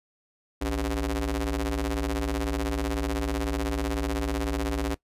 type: ring-modulated tone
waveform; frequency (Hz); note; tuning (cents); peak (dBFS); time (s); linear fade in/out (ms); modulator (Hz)
sawtooth; 110; A2; 0; -19; 0.61-4.95; 10; 173
effects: noise-tail reverb RT60 0.1 s tail -20 dB re dry + resampled to 32000 Hz